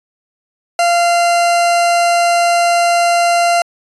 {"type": "tone", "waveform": "40% pulse", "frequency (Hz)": 691, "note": "F5", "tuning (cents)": -19, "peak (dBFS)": -9, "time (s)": [0.79, 3.62], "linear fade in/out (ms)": 2, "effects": ["resampled to 24000 Hz"]}